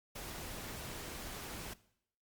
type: noise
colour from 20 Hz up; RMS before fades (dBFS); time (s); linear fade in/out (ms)
pink; -45; 0.15-1.74; 10
effects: noise-tail reverb RT60 0.7 s tail -19 dB re dry + Opus 48 kbps